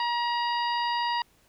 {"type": "harmonic tone", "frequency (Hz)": 952, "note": "A#5", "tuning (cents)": 36, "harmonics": [1, 2, 3, 4, 5], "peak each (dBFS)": [-26, -34, -36, -40, -37], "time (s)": [0, 1.22], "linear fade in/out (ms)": 2, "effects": ["pink hiss -63 dBFS RMS until 1.48 s"]}